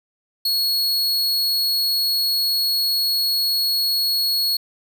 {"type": "tone", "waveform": "45% pulse", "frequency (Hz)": 4337, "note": "C#8", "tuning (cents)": -39, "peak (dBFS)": -17, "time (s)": [0.45, 4.57], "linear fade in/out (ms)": 5, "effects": []}